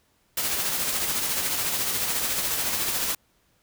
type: noise with tremolo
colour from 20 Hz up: white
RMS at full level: -25 dBFS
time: 0.37-3.15 s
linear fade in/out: 5 ms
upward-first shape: sine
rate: 14 Hz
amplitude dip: 35%
effects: pink hiss -66 dBFS RMS until 3.62 s